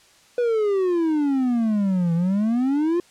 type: exponential two-way sweep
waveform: triangle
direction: down then up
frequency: 493.9 to 164.81 to 357.3 Hz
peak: -16 dBFS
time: 0.38-3 s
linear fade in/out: 2 ms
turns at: 2.14 s
effects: white hiss -54 dBFS RMS until 3.1 s + low-pass 8000 Hz 12 dB/octave